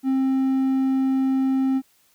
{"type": "tone", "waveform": "triangle", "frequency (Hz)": 265.2, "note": "C4", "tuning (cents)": 23, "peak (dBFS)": -16, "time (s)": [0.03, 1.82], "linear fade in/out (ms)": 50, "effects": ["white hiss -61 dBFS RMS until 2.14 s"]}